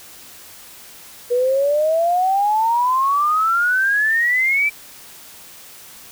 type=exponential sweep; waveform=sine; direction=up; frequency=480 to 2349 Hz; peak=-14 dBFS; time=1.3-4.7 s; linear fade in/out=20 ms; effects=white hiss -41 dBFS RMS until 6.11 s